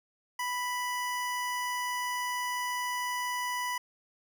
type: tone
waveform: 25% pulse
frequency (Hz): 987.8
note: B5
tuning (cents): 0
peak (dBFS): -27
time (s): 0.39-3.78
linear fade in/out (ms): 5
effects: none